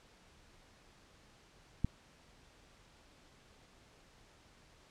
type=click; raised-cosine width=5 ms; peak=-18 dBFS; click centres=1.846 s; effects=pink hiss -63 dBFS RMS until 4.9 s + low-pass 7000 Hz 12 dB/octave